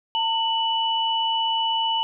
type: tone pair together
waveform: sine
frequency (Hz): 904 / 2961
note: A5 / F#7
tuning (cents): +47 / +1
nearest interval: octave + major sixth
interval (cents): 2054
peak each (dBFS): -23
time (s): 0.15-2.03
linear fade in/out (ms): 0
effects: none